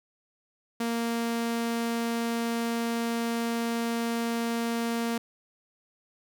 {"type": "tone", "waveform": "sawtooth", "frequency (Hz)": 232.3, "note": "A#3", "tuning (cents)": -6, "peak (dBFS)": -23, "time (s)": [0.8, 5.18], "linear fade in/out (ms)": 5, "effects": []}